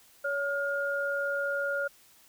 sine tone pair together, 563 / 1418.7 Hz, C#5 / F6, +27 / +27 cents, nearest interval octave + major third, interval 1600 cents, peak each -31 / -30 dBFS, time 0.24-1.88 s, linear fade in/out 10 ms, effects white hiss -59 dBFS RMS until 2.28 s

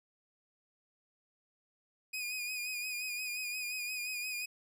sawtooth tone with vibrato, 2473 Hz, D#7, 11 cents flat, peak -33 dBFS, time 2.13-4.46 s, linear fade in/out 10 ms, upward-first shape sine, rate 5.7 Hz, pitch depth 43 cents each way, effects none

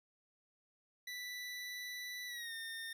25% pulse tone with pitch glide, 1975.5 to 1822 Hz, B6 to A#6, 0 to -40 cents, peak -39 dBFS, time 1.07-2.93 s, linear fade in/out 5 ms, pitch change -140 cents, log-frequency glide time 2.27-2.53 s, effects none

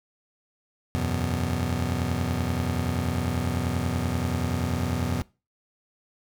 25% pulse chord, E suspended second, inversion none, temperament just, 82.41 / 92.71 / 123.61 Hz, E2 / F#2 / B2, 0 / +4 / +2 cents, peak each -26 dBFS, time 0.95-5.22 s, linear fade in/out 0 ms, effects noise-tail reverb RT60 0.3 s tail -22 dB re dry

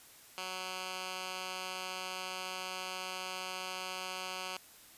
10% pulse tone with band-pass filter, 185.4 Hz, F#3, 4 cents sharp, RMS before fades -41 dBFS, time 0.38-4.57 s, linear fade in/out 0 ms, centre 3400 Hz, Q 0.7, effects white hiss -57 dBFS RMS until 4.97 s + resampled to 32000 Hz

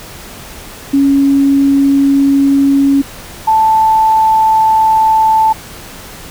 sine tone pair in turn, 277.1 / 879.7 Hz, C#4 / A5, -1 / -1 cents, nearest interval octave + minor sixth, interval 2000 cents, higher second, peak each -6 dBFS, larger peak neither, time 0.93-3.02 / 3.47-5.53 s, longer first, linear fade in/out 10 ms, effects pink hiss -31 dBFS RMS until 6.3 s

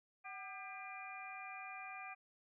harmonic tone with a mistuned harmonic, 399.8 Hz, G4, 34 cents sharp, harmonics 2 / 3 / 4 / 5 / 6, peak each -51 / -53 / -56 / -58 / -50 dBFS, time 0.24-2.15 s, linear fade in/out 20 ms, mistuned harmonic 2, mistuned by -93 cents, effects none

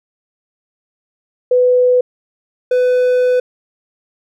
sine / triangle tone pair in turn, 498.4 / 500.2 Hz, B4 / B4, +16 / +22 cents, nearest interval unison, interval 6 cents, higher second, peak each -8 dBFS, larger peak neither, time 1.51-2.01 / 2.71-3.4 s, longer second, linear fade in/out 5 ms, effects none

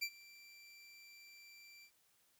25% pulse tone with ADSR envelope, 2349 Hz, D7, in tune, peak -31 dBFS, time 0.01-1.91 s, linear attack 18 ms, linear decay 65 ms, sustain -22 dB, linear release 76 ms, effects white hiss -74 dBFS RMS until 2.39 s

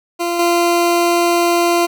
20% pulse tone with level steps, 344.7 Hz, F4, 23 cents flat, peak -12 / -7 dBFS, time 0.19-1.87 s, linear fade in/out 20 ms, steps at 0.39 s, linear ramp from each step 5 ms, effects none

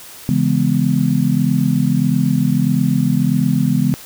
sine chord, C# minor seventh, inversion none, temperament just, 138.59 / 166.31 / 207.9 / 249.5 Hz, C#3 / E3 / G#3 / B3, 0 / +16 / +2 / +18 cents, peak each -18 dBFS, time 0.29-3.94 s, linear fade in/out 0 ms, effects white hiss -37 dBFS RMS until 4.05 s

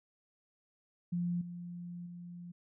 sine tone with level steps, 174.61 Hz, F3, in tune, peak -31 / -41 / -44 dBFS, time 1.12-2.52 s, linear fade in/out 10 ms, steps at 1.41 / 2.06 s, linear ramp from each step 5 ms, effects none

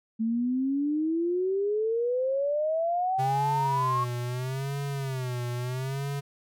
sine exponential sweep, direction up, 220 to 1108.7 Hz, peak -24 dBFS, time 0.19-4.05 s, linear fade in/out 20 ms
square tone with vibrato, 130.81 Hz, C3, in tune, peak -30 dBFS, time 3.18-6.21 s, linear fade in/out 20 ms, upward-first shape sine, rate 0.76 Hz, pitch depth 130 cents each way
effects none

